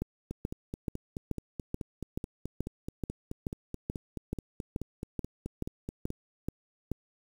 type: two click trains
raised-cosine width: 3 ms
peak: -23 / -19 dBFS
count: 28 / 17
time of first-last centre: 0.31-6.104 / 0.02-6.917 s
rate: 4.66 / 2.32 Hz
effects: 8-bit